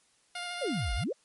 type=tone with vibrato; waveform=10% pulse; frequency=706 Hz; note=F5; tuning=19 cents sharp; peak=-27 dBFS; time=0.35-1.04 s; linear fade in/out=5 ms; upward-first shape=square; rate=13 Hz; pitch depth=11 cents each way
type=exponential two-way sweep; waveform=sine; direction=down then up; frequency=625 to 46.25 to 625 Hz; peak=-29 dBFS; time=0.61-1.13 s; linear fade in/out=10 ms; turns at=0.94 s
effects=white hiss -67 dBFS RMS until 1.24 s + MP3 48 kbps